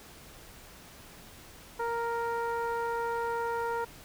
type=tone with low-pass filter; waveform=15% pulse; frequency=466.2 Hz; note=A#4; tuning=in tune; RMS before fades=-32 dBFS; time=1.79-3.85 s; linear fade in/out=10 ms; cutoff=1100 Hz; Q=1.2; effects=pink hiss -51 dBFS RMS until 4.04 s